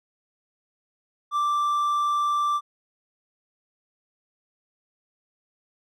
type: tone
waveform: triangle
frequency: 1174.7 Hz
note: D6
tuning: in tune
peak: -19 dBFS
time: 1.31-2.61 s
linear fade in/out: 50 ms
effects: none